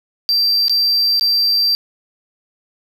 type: tone with dropouts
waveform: triangle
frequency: 4699 Hz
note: D8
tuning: in tune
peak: -11 dBFS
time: 0.29-1.75 s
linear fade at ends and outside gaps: 0 ms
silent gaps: 0.682-0.696 / 1.196-1.21 s
effects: none